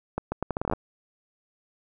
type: accelerating click train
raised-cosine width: 1 ms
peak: -13 dBFS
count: 12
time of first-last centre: 0.18-0.735 s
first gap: 140 ms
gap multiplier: 0.76
effects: none